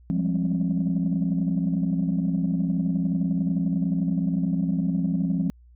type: tone cluster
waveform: sine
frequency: 172.9 / 192.5 / 204 / 266.3 Hz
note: F3 / G3 / G#3 / C4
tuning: -17 / -31 / -31 / +31 cents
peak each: -23 / -28 / -29 / -27 dBFS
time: 0.1-5.5 s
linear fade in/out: 0 ms
effects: tanh soft clip ceiling -15 dBFS + added 60 Hz sine -49 dBFS peak until 5.75 s